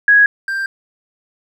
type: tone pair in turn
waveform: sine / triangle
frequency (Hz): 1661.2 / 1580.8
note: G#6 / G6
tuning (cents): 0 / +14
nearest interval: minor second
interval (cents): 86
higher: first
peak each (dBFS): -6 / -16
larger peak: first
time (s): 0.08-0.26 / 0.48-0.66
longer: neither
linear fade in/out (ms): 2
effects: none